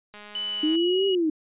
click train, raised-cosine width 0.3 ms, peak -28 dBFS, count 129, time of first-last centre 0.14-0.755 s, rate 208 Hz
sine tone with pitch glide, 2987 to 2904 Hz, F#7 to F#7, +16 to -33 cents, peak -27 dBFS, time 0.35-1.15 s, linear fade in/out 2 ms, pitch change -49 cents, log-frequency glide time 0.48-0.93 s
sine linear two-way sweep, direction up then down, 301.4 to 396.6 to 301.4 Hz, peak -20 dBFS, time 0.63-1.3 s, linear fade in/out 5 ms, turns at 1.07 s
effects resampled to 8000 Hz

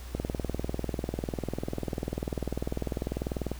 click train, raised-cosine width 2 ms, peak -17 dBFS, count 69, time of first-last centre 0.15-3.516 s, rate 20.2 Hz, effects added 61 Hz sine -39 dBFS peak until 3.59 s + pink hiss -49 dBFS RMS until 3.59 s

